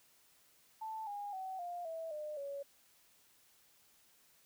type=tone with pitch steps; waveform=sine; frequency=880 / 816.3 / 757.3 / 702.5 / 651.7 / 604.5 / 560.8 Hz; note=A5 / G#5 / F#5 / F5 / E5 / D5 / C#5; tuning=0 / -30 / +40 / +10 / -20 / +50 / +20 cents; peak=-40 dBFS; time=0.81-2.63 s; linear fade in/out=10 ms; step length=260 ms; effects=white hiss -68 dBFS RMS until 4.45 s